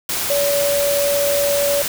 sine tone in noise, 570 Hz, C#5, 48 cents sharp, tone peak -16 dBFS, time 0.3-1.82 s, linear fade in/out 2 ms, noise white, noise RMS -22 dBFS, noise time 0.09-1.88 s, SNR +3 dB, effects none

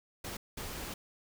pink noise bursts at uneven times, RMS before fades -41 dBFS, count 2, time 0.24-0.37 / 0.57-0.94 s, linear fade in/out 5 ms, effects none

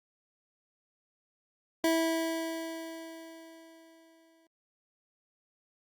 25% pulse tone with exponential decay, 327 Hz, E4, 14 cents flat, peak -20 dBFS, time 1.84-4.47 s, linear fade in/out 2 ms, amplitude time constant 570 ms, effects Opus 48 kbps

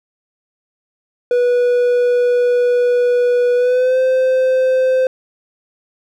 triangle tone with pitch glide, 488.9 to 517.4 Hz, B4 to C5, -18 to -19 cents, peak -9 dBFS, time 1.31-5.07 s, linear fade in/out 2 ms, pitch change +99 cents, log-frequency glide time 3.55-3.99 s, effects none

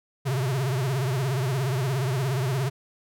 square tone with vibrato, 131.6 Hz, C3, 10 cents sharp, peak -24 dBFS, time 0.25-2.7 s, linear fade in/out 20 ms, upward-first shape triangle, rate 17 Hz, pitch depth 180 cents each way, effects none

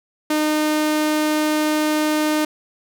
sawtooth tone, 305.6 Hz, D#4, 31 cents flat, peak -13 dBFS, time 0.3-2.45 s, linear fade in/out 5 ms, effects none

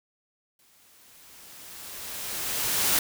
white noise with exponential growth, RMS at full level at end -22 dBFS, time 0.59-2.99 s, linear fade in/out 2 ms, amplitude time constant 520 ms, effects none

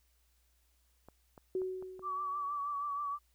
clicks, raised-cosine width 1 ms, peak -38 dBFS, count 5, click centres 1.086 / 1.378 / 1.618 / 1.825 / 1.994 s
sine tone with exponential decay, 373 Hz, F#4, 14 cents sharp, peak -30 dBFS, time 1.55-2.57 s, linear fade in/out 2 ms, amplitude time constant 220 ms
sine tone with vibrato, 1150 Hz, D6, 37 cents flat, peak -34 dBFS, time 2.02-3.19 s, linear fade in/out 50 ms, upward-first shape triangle, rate 6.3 Hz, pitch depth 51 cents each way
effects added 60 Hz sine -70 dBFS peak until 3.34 s + white hiss -75 dBFS RMS until 3.34 s

